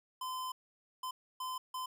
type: tone bursts at uneven times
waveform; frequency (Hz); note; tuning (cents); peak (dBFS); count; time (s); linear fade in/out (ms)
square; 1025; C6; -36; -38; 4; 0.21-0.52 / 1.03-1.11 / 1.4-1.58 / 1.74-1.86; 5
effects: none